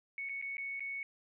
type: tone with dropouts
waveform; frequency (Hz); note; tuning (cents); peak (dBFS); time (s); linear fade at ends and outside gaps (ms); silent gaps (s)
sine; 2217; C#7; 0; -37; 0.18-1.03; 1; 0.289-0.294 / 0.415-0.424 / 0.569-0.581 / 0.796-0.805
effects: none